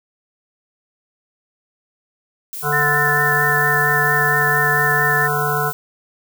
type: noise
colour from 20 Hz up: violet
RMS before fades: -29 dBFS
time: 2.53-5.73 s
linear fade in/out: 0 ms
type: harmonic tone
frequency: 146.83 Hz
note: D3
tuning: in tune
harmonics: 1 / 3 / 5 / 7 / 9 / 10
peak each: -24 / -24 / -24 / -24 / -24 / -24 dBFS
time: 2.62-5.73 s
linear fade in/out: 50 ms
type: tone with vibrato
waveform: sine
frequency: 1776 Hz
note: A6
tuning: 16 cents sharp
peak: -16 dBFS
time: 2.72-5.28 s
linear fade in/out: 20 ms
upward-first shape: sine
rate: 4.4 Hz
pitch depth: 23 cents each way
effects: none